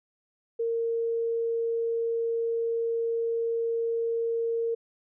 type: tone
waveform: sine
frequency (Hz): 460.7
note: A#4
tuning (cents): -20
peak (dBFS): -25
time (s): 0.59-4.75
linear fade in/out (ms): 10
effects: none